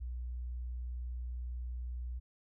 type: tone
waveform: sine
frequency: 61 Hz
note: B1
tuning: 21 cents flat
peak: -37 dBFS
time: 0-2.2 s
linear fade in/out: 20 ms
effects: none